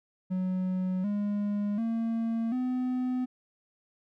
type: tone with pitch steps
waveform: triangle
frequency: 185.1 / 205.4 / 227.9 / 252.9 Hz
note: F#3 / G#3 / A#3 / B3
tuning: +1 / -19 / -39 / +41 cents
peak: -25 dBFS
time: 0.3-3.26 s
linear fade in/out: 20 ms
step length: 740 ms
effects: none